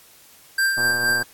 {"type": "tone with tremolo", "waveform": "square", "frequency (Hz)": 1579, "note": "G6", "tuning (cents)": 12, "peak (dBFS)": -17, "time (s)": [0.58, 1.23], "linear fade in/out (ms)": 5, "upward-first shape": "sine", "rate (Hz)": 4.3, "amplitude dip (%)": 45}
{"type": "click train", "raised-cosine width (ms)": 1, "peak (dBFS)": -19, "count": 54, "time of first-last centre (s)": [0.78, 1.222], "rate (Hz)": 120}
{"effects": ["white hiss -50 dBFS RMS until 1.33 s", "AAC 64 kbps"]}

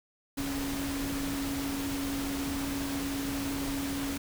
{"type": "tone in noise", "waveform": "sine", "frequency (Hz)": 277.2, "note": "C#4", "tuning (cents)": 0, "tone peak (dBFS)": -32, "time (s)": [0.37, 4.18], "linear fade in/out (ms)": 10, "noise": "pink", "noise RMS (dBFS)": -37, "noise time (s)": [0.37, 4.18], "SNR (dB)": 2, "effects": []}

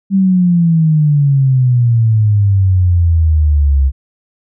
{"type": "exponential sweep", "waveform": "sine", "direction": "down", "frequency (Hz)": [196.9, 66.3], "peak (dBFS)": -7, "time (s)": [0.1, 3.92], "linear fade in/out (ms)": 50, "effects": []}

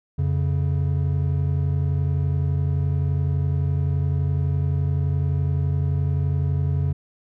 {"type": "tone pair together", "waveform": "triangle", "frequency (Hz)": [88.1, 139.85], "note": ["F2", "C#3"], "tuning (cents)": [16, 16], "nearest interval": "minor sixth", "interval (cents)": 800, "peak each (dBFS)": -20, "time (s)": [0.18, 6.93], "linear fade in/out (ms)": 10, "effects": []}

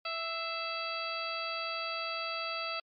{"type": "harmonic tone with a mistuned harmonic", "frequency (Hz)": 659.3, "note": "E5", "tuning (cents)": 0, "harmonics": [1, 2, 3, 4, 5, 6, 7], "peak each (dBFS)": [-41, -38, -47, -39, -46, -46, -41], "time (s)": [0.05, 2.8], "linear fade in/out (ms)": 5, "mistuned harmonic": 3, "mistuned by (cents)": 55, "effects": ["MP3 48 kbps"]}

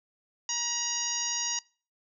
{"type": "harmonic tone", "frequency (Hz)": 952, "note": "A#5", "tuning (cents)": 36, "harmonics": [1, 2, 3, 4, 5, 6, 7], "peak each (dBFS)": [-40, -42, -39, -42, -38, -33, -33], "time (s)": [0.49, 1.59], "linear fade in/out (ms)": 2, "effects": ["noise-tail reverb RT60 0.4 s tail -23 dB re dry"]}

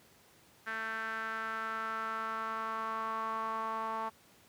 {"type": "tone with band-pass filter sweep", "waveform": "sawtooth", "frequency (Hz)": 222.4, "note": "A3", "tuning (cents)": 19, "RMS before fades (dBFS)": -37, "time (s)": [0.66, 4.1], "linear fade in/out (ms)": 20, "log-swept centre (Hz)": [1600, 1000], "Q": 5.2, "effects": ["pink hiss -62 dBFS RMS until 4.48 s", "high-pass 100 Hz 12 dB/octave"]}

